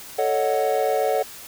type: chord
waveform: triangle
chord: D# half-diminished seventh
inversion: second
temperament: equal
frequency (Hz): 440 / 554.4 / 622.3 / 740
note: A4 / C#5 / D#5 / F#5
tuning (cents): 0 / 0 / 0 / 0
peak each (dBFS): -22 / -22 / -25 / -22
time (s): 0.18-1.23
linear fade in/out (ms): 10
effects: white hiss -40 dBFS RMS until 1.47 s